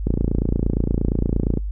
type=click train; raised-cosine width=3 ms; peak=-7 dBFS; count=44; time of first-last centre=0.07-1.573 s; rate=28.6 Hz; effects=noise-tail reverb RT60 0.1 s tail -23 dB re dry + added 50 Hz sine -23 dBFS peak until 1.71 s